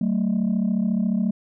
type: tone pair together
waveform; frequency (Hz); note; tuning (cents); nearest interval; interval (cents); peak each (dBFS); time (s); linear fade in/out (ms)
sine; 190.3 / 224.5; F#3 / A3; +49 / +35; minor third; 286; -20; 0.01-1.31; 5
effects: tanh soft clip ceiling -16 dBFS